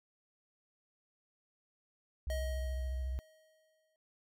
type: tone with vibrato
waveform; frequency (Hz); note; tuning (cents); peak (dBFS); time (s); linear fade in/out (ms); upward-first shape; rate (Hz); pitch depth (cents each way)
sine; 64.4; C2; -27; -34; 2.27-3.19; 0; triangle; 14; 97
type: tone with exponential decay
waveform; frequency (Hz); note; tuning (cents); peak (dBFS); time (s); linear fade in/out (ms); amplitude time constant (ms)
square; 630; D#5; +21; -38; 2.3-3.96; 1; 360
effects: none